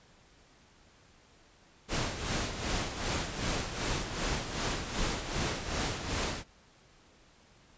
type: noise with tremolo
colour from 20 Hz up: pink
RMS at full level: -31 dBFS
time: 1.88-6.44 s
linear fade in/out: 50 ms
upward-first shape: sine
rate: 2.6 Hz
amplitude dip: 60%
effects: pink hiss -61 dBFS RMS until 7.77 s + resampled to 16000 Hz